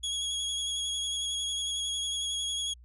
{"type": "tone with vibrato", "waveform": "sawtooth", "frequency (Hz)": 3322, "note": "G#7", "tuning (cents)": 0, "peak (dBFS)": -27, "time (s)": [0.03, 2.74], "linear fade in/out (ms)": 10, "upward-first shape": "sine", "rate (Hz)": 11, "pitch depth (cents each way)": 19, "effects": ["added 60 Hz sine -50 dBFS peak until 2.84 s", "resampled to 24000 Hz"]}